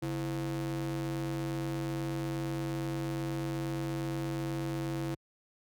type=ring-modulated tone; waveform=square; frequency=95.4 Hz; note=G2; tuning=47 cents flat; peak=-30 dBFS; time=0.02-5.15 s; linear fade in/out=10 ms; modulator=235 Hz; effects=high-pass 60 Hz 12 dB/octave